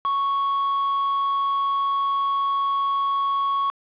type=tone; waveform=triangle; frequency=1108.7 Hz; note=C#6; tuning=in tune; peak=-18 dBFS; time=0.05-3.7 s; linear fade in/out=0 ms; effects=resampled to 8000 Hz + 8-bit